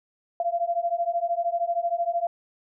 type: beating tone pair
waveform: sine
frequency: 680 / 693 Hz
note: F5 / F5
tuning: -46 / -14 cents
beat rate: 13 Hz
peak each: -26 dBFS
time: 0.4-2.27 s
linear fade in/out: 2 ms
effects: none